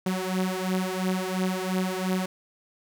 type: beating tone pair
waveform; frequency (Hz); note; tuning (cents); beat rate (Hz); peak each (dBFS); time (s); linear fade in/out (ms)
sawtooth; 184.8 / 187.7; F#3 / F#3; -2 / +25; 2.9; -24 / -25; 0.06-2.26; 5
effects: 10-bit